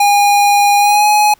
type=tone with pitch glide; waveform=square; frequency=815 to 839.4 Hz; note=G#5 to G#5; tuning=-33 to +18 cents; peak=-8 dBFS; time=0-1.34 s; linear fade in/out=5 ms; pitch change=+51 cents; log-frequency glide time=0.78-1.07 s; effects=pink hiss -50 dBFS RMS until 1.39 s